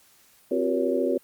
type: tone cluster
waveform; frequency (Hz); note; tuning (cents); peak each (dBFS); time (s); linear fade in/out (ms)
sine; 262.1 / 351.6 / 385.3 / 477.8 / 561; C4 / F4 / G4 / A#4 / C#5; +3 / +12 / -30 / +43 / +21; -28; 0.51-1.18; 5
effects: white hiss -58 dBFS RMS until 1.23 s + Opus 48 kbps